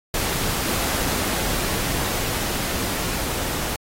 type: noise with level ramp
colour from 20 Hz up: pink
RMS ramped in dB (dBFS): -23 to -27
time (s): 0.14-3.76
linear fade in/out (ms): 2
effects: AAC 48 kbps